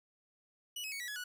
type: tone with pitch steps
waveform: sawtooth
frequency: 2941 / 2560 / 2229 / 1940.3 / 1689.2 / 1470.5 Hz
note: F#7 / D#7 / C#7 / B6 / G#6 / F#6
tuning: -11 / +49 / +9 / -31 / +29 / -11 cents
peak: -36 dBFS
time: 0.76-1.24 s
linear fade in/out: 5 ms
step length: 80 ms
effects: none